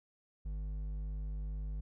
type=tone with hard clipping; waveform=triangle; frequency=51.1 Hz; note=G#1; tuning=27 cents flat; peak=-38 dBFS; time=0.45-1.81 s; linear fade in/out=10 ms; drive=10 dB; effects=none